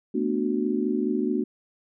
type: chord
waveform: sine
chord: B minor seventh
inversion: third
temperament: just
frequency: 222.2 / 246.9 / 296.3 / 370.4 Hz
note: A3 / B3 / D4 / F#4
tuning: +17 / 0 / +15 / +2 cents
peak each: -28 dBFS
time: 0.14-1.44 s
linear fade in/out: 10 ms
effects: none